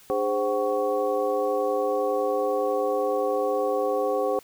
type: tone cluster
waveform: sine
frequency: 299.3 / 411.1 / 521 / 755 / 1115 Hz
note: D4 / G#4 / C5 / F#5 / C#6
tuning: +33 / -18 / -7 / +35 / +10 cents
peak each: -34 / -27 / -25 / -30 / -33 dBFS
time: 0.1-4.39 s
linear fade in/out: 0 ms
effects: white hiss -53 dBFS RMS until 4.43 s